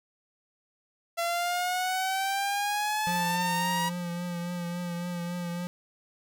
sawtooth exponential sweep, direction up, 676 to 961 Hz, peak -23 dBFS, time 1.17-3.9 s, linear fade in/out 20 ms
square tone with vibrato, 174.61 Hz, F3, in tune, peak -32 dBFS, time 3.07-5.67 s, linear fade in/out 0 ms, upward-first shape triangle, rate 3.6 Hz, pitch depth 33 cents each way
effects none

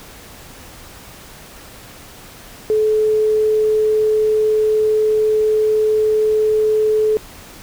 sine tone, 431 Hz, A4, 36 cents flat, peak -12 dBFS, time 2.7-7.17 s, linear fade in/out 0 ms, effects pink hiss -39 dBFS RMS until 7.62 s

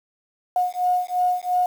sine beating tone pair, 722 / 724.9 Hz, F#5 / F#5, -43 / -36 cents, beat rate 2.9 Hz, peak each -22 dBFS, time 0.56-1.66 s, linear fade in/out 2 ms, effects 7-bit

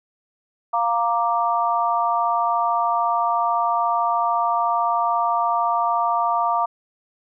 sine chord, Bb major, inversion second, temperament equal, 698.5 / 932.3 / 1174.7 Hz, F5 / Bb5 / D6, 0 / 0 / 0 cents, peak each -22 dBFS, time 0.73-6.66 s, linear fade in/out 10 ms, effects none

